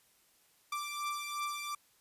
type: beating tone pair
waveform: sawtooth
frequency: 1174.7 / 1177.5 Hz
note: D6 / D6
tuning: 0 / +4 cents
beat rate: 2.8 Hz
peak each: -34 / -37 dBFS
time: 0.72-1.75 s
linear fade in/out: 5 ms
effects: white hiss -68 dBFS RMS until 2 s + resampled to 32000 Hz